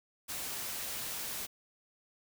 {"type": "noise", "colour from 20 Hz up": "white", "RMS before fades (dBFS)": -39, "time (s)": [0.28, 1.47], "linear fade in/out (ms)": 20, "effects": []}